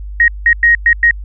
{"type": "tone bursts at uneven times", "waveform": "sine", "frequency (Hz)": 1878, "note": "A#6", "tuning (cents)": 12, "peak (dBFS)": -5, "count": 5, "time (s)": [[0.2, 0.28], [0.46, 0.53], [0.63, 0.75], [0.86, 0.93], [1.03, 1.11]], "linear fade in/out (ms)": 2, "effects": ["added 50 Hz sine -23 dBFS peak until 1.24 s"]}